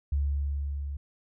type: tone with level ramp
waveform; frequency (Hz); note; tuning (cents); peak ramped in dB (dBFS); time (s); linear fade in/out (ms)
sine; 70.9; C#2; +40; -23 to -32; 0.12-0.97; 5
effects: none